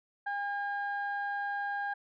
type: tone pair together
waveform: sine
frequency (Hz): 809 / 1618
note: G#5 / G#6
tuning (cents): -46 / -46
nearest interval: octave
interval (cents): 1200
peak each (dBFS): -33 / -34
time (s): 0.26-1.94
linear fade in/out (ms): 10
effects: tanh soft clip ceiling -26 dBFS